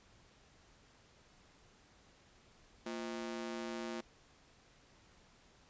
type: ring-modulated tone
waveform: sawtooth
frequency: 288.3 Hz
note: D4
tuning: 32 cents flat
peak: -33 dBFS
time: 2.86-4.01 s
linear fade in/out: 5 ms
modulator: 59.8 Hz
effects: pink hiss -65 dBFS RMS until 5.69 s + resampled to 16000 Hz